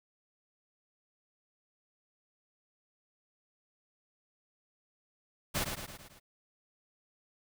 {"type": "noise with echo", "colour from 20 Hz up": "pink", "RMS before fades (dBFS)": -32, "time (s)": [5.54, 5.65], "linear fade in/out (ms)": 20, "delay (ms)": 110, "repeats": 5, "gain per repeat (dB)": -5, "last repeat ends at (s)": 6.2, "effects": []}